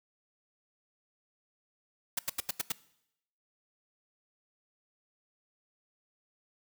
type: noise bursts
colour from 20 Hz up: white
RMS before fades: -31 dBFS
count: 6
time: 2.17-2.721 s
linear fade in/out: 5 ms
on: 21 ms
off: 85 ms
effects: noise-tail reverb RT60 0.8 s tail -20 dB re dry

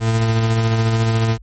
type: tone with tremolo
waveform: 40% pulse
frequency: 112.8 Hz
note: A2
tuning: 44 cents sharp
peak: -12 dBFS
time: 0-1.38 s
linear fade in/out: 50 ms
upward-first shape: sine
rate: 14 Hz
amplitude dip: 30%
effects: added 50 Hz sine -38 dBFS peak until 1.42 s + MP3 32 kbps

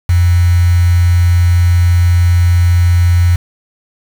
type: tone with quantisation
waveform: sine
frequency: 87.4 Hz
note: F2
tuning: 2 cents sharp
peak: -6 dBFS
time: 0.09-3.36 s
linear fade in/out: 5 ms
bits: 4
effects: none

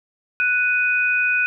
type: tone pair together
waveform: sine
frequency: 1480 / 2494 Hz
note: F#6 / D#7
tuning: 0 / +3 cents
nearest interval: major sixth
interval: 903 cents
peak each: -19 dBFS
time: 0.4-1.46 s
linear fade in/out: 0 ms
effects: none

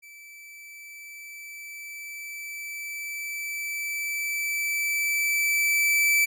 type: tone with level ramp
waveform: 45% pulse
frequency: 2317 Hz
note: D7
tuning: 24 cents flat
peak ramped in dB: -45 to -18 dBFS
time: 0.02-6.26 s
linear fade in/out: 20 ms
effects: none

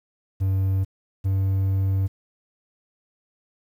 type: tone pair in turn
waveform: triangle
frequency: 95.8 / 96.33 Hz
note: G2 / G2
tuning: -39 / -30 cents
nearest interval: unison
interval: 9 cents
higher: second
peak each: -17 dBFS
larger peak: neither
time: 0.4-0.85 / 1.24-2.08 s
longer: second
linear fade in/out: 20 ms
effects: 9-bit

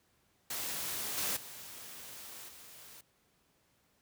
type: noise with level steps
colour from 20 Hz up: white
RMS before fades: -38 / -34 / -48 / -53 dBFS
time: 0.5-3.01 s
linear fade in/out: 5 ms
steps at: 1.17 / 1.36 / 2.48 s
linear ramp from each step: 10 ms
effects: pink hiss -72 dBFS RMS until 4.01 s + high-pass 60 Hz 12 dB/octave

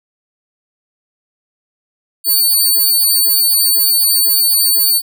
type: tone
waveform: 5% pulse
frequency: 4502 Hz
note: C#8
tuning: 26 cents sharp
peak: -3 dBFS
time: 2.24-5.02 s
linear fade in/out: 50 ms
effects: none

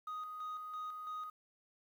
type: tone with tremolo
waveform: sine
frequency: 1247 Hz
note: D#6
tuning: 3 cents sharp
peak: -37 dBFS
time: 0.07-1.3 s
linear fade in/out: 5 ms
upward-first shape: square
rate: 3 Hz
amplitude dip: 45%
effects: tanh soft clip ceiling -39 dBFS + 11-bit

